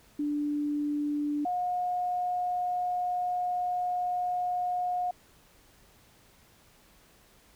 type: tone pair in turn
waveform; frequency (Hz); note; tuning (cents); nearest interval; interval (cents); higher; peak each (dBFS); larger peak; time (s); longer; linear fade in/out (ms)
sine; 293.7 / 719.8; D4 / F#5; 0 / -48; octave + major third; 1552; second; -27; neither; 0.19-1.45 / 1.45-5.11; second; 5
effects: pink hiss -60 dBFS RMS until 7.55 s